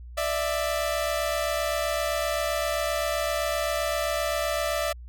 sawtooth tone pair together, 591.6 / 659.3 Hz, D5 / E5, +13 / 0 cents, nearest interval major second, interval 187 cents, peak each -24 dBFS, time 0.17-4.93 s, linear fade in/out 10 ms, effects added 60 Hz sine -39 dBFS peak until 5.08 s

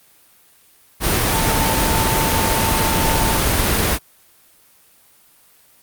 sine tone in noise, 894 Hz, A5, 27 cents sharp, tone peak -22 dBFS, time 1.3-3.41 s, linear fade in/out 50 ms, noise pink, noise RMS -17 dBFS, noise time 1-3.99 s, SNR -8 dB, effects white hiss -52 dBFS RMS until 5.82 s + Opus 32 kbps

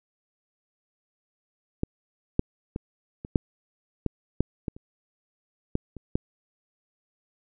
clicks, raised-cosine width 3 ms, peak -12 / -7 / -17 / -23 / -6 / -12 / -8 / -16 / -30 / -11 / -26 / -10 dBFS, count 12, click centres 1.834 / 2.394 / 2.761 / 3.249 / 3.358 / 4.063 / 4.406 / 4.682 / 4.765 / 5.754 / 5.967 / 6.155 s, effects none

